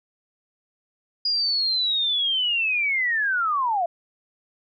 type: linear sweep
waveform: sine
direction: down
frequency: 4900 to 659.3 Hz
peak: -20 dBFS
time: 1.25-3.86 s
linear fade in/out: 5 ms
effects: none